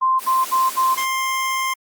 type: tone bursts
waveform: sine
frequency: 1045 Hz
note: C6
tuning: 2 cents flat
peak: -14 dBFS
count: 4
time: 0.01-0.953 s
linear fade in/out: 20 ms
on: 190 ms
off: 61 ms
type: high-pass noise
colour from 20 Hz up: white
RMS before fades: -31 dBFS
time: 0.18-1.07 s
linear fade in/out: 50 ms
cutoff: 190 Hz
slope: 96 dB/octave
type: tone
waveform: 25% pulse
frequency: 1053 Hz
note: C6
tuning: 11 cents sharp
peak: -16 dBFS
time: 0.97-1.74 s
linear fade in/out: 10 ms
effects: Opus 32 kbps